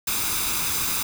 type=noise with comb filter; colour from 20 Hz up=white; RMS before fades=-25 dBFS; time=0.07-1.03 s; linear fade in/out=5 ms; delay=0.81 ms; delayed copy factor=+0.55; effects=none